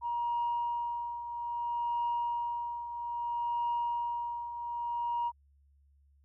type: tone with tremolo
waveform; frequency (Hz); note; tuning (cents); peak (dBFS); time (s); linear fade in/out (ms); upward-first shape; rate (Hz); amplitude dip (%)
sine; 949; A#5; +31; -27; 0.01-5.32; 50; triangle; 0.61; 70
effects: tanh soft clip ceiling -25 dBFS + added 70 Hz sine -62 dBFS peak until 6.24 s